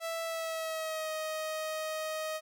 sawtooth tone with pitch glide, 659.3 to 627 Hz, E5 to D#5, 0 to +13 cents, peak -30 dBFS, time 0-2.41 s, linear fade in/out 50 ms, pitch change -87 cents, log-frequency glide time 0.24-1.11 s, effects none

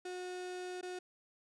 35% pulse tone with dropouts, 363.3 Hz, F#4, 32 cents flat, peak -39 dBFS, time 0.05-0.99 s, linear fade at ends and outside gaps 5 ms, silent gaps 0.812-0.828 s, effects resampled to 22050 Hz

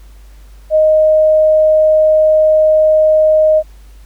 sine tone, 622 Hz, D#5, 1 cent flat, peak -6 dBFS, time 0.7-3.63 s, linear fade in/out 50 ms, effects added 50 Hz sine -35 dBFS peak until 4.05 s + pink hiss -50 dBFS RMS until 4.05 s

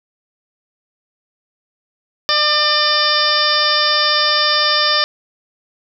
harmonic tone, 599 Hz, D5, 34 cents sharp, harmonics 1 / 2 / 3 / 4 / 5 / 6 / 7 / 8 / 9, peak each -23 / -19 / -20 / -27 / -24 / -20 / -28 / -18 / -21 dBFS, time 2.29-5.04 s, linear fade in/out 0 ms, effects none

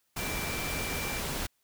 sine tone in noise, 2349 Hz, D7, in tune, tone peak -38 dBFS, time 0.18-1.2 s, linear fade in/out 10 ms, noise pink, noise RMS -34 dBFS, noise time 0.16-1.47 s, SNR -7 dB, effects white hiss -74 dBFS RMS until 1.63 s

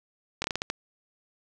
slowing click train, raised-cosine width 0.2 ms, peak -11 dBFS, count 7, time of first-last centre 0.42-0.701 s, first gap 22 ms, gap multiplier 1.3, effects none

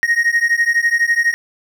triangle beating tone pair, 1864.7 / 1876.7 Hz, A#6 / A#6, 0 / +11 cents, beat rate 12 Hz, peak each -14 dBFS, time 0.03-1.34 s, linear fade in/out 0 ms, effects none

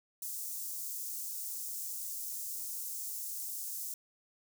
white high-pass noise, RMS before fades -40 dBFS, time 0.22-3.94 s, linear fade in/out 2 ms, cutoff 6200 Hz, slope 24 dB/octave, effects none

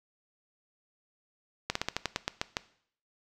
slowing click train, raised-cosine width 0.2 ms, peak -11 dBFS, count 10, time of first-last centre 1.7-2.569 s, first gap 54 ms, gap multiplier 1.14, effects noise-tail reverb RT60 0.6 s tail -18 dB re dry

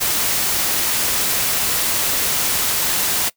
white noise, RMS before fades -19 dBFS, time 0-3.3 s, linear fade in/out 20 ms, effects noise-tail reverb RT60 0.1 s tail -21 dB re dry

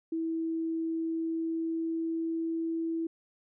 sine tone with pitch glide, 326.2 to 328.5 Hz, E4 to E4, -18 to -6 cents, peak -29 dBFS, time 0.12-3.07 s, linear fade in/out 5 ms, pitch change +12 cents, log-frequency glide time 0.84-2.71 s, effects none

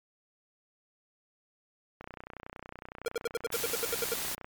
click train, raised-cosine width 0.5 ms, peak -27 dBFS, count 76, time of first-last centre 2.01-4.445 s, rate 30.8 Hz
square tone bursts, 466.2 Hz, A#4, in tune, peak -29 dBFS, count 12, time 3.06-4.138 s, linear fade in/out 2 ms, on 22 ms, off 74 ms
white noise, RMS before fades -35 dBFS, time 3.52-4.35 s, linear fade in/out 5 ms
effects MP3 96 kbps

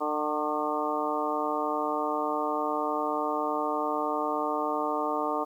harmonic tone with a mistuned harmonic, 150.4 Hz, D3, 42 cents sharp, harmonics 2 / 3 / 4 / 5 / 6 / 7 / 8, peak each -34 / -34 / -34 / -34 / -34 / -34 / -34 dBFS, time 0-5.45 s, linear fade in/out 20 ms, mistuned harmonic 7, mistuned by +44 cents, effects 10-bit

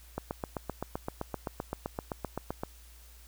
click train, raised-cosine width 1 ms, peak -19 dBFS, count 20, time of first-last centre 0.18-2.635 s, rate 7.74 Hz, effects added 58 Hz sine -52 dBFS peak until 3.27 s + white hiss -58 dBFS RMS until 3.27 s

